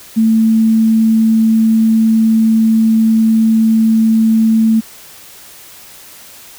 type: tone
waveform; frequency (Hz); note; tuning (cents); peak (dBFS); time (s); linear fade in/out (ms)
sine; 222.6; A3; +20; -7; 0.16-4.81; 20
effects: white hiss -37 dBFS RMS until 6.58 s